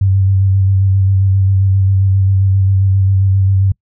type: tone with vibrato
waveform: sine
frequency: 96.5 Hz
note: G2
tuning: 27 cents flat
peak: -8 dBFS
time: 0.01-3.72 s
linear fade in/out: 5 ms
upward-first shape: square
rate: 7.5 Hz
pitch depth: 20 cents each way
effects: noise-tail reverb RT60 0.1 s tail -25 dB re dry